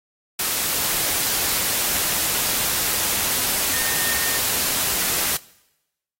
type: tone in noise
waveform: sine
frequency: 1830 Hz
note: A#6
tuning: 32 cents flat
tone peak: -30 dBFS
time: 3.73-4.38 s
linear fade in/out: 5 ms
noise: white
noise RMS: -22 dBFS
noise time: 0.39-5.37 s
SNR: -11 dB
effects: noise-tail reverb RT60 0.9 s tail -21 dB re dry + AAC 48 kbps